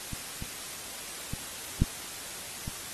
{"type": "clicks", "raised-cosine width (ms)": 5, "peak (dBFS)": [-24, -25, -24, -8, -24], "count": 5, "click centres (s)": [0.133, 0.424, 1.336, 1.82, 2.679], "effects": ["white hiss -40 dBFS RMS until 2.93 s", "AAC 32 kbps"]}